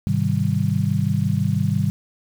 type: chord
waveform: sine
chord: Ab major seventh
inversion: none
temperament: just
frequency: 103.83 / 129.78 / 155.74 / 194.67 Hz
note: Ab2 / C3 / Eb3 / G3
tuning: 0 / -14 / +2 / -12 cents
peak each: -23 dBFS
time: 0.07-1.9 s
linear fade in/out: 0 ms
effects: 7-bit